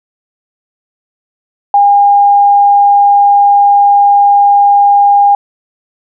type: tone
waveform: sine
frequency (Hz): 810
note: G#5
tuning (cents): -43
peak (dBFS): -3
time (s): 1.74-5.35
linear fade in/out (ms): 2
effects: none